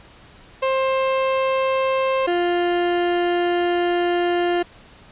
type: tone pair in turn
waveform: 30% pulse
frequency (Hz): 529 / 350.2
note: C5 / F4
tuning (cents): +19 / +5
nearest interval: perfect fifth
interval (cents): 714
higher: first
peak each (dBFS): -15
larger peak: neither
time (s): 0.62-2.27 / 2.27-4.63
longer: second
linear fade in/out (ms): 10
effects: pink hiss -47 dBFS RMS until 5.11 s + resampled to 8000 Hz